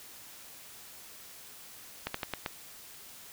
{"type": "slowing click train", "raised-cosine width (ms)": 0.3, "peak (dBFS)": -16, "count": 5, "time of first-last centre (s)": [2.07, 2.462], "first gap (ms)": 74, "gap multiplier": 1.19, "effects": ["white hiss -50 dBFS RMS until 3.32 s"]}